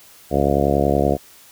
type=harmonic tone; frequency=70.5 Hz; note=C#2; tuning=30 cents sharp; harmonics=1 / 2 / 3 / 4 / 5 / 6 / 7 / 8 / 9 / 10; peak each=-24 / -24 / -24 / -24 / -24 / -24 / -24 / -24 / -24 / -24 dBFS; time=0.3-1.18 s; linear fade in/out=50 ms; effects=white hiss -47 dBFS RMS until 1.51 s